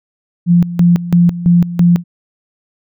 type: tone with tremolo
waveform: sine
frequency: 173.5 Hz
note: F3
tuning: 11 cents flat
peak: -5 dBFS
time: 0.46-2.04 s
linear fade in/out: 50 ms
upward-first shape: square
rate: 3 Hz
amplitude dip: 80%
effects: none